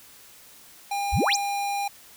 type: tone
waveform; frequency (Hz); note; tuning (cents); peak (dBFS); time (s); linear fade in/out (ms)
square; 805; G5; +46; -26; 0.91-1.88; 5
type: exponential sweep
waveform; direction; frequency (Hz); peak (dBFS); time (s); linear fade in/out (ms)
sine; up; 46.25 to 9300; -20; 1.12-1.37; 20
effects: white hiss -50 dBFS RMS until 2.16 s